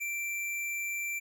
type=tone; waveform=square; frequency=2349 Hz; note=D7; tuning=in tune; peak=-33 dBFS; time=0-1.2 s; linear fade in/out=20 ms; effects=none